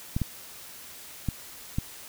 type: clicks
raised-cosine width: 5 ms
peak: -14 dBFS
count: 4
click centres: 0.165 / 0.217 / 1.287 / 1.785 s
effects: white hiss -45 dBFS RMS until 2.08 s